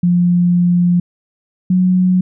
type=tone pair in turn; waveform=sine; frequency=175.9 / 183.25 Hz; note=F3 / F#3; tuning=+13 / -16 cents; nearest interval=minor second; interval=71 cents; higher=second; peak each=-9 dBFS; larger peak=neither; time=0.03-1 / 1.7-2.21 s; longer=first; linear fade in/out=5 ms; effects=none